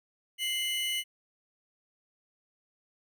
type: tone pair together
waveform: 45% pulse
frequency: 2093 / 2960 Hz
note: C7 / F#7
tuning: 0 / 0 cents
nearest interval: tritone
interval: 600 cents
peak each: -35 / -30 dBFS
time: 0.38-1.04 s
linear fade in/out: 50 ms
effects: none